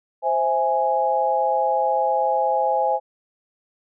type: chord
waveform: sine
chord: C augmented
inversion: none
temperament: equal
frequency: 523.3 / 659.3 / 830.6 Hz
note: C5 / E5 / G#5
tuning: 0 / 0 / 0 cents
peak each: -23 / -24 / -20 dBFS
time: 0.22-3 s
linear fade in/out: 50 ms
effects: none